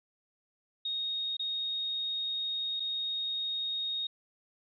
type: tone with dropouts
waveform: sine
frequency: 3729 Hz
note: A#7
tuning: in tune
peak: -31 dBFS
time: 0.85-4.07 s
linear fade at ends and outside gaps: 5 ms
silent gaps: 1.369-1.394 / 2.798-2.802 s
effects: none